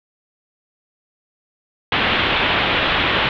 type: low-pass noise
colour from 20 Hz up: white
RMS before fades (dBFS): -18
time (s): 1.92-3.29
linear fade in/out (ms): 2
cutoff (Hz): 3500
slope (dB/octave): 48
effects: none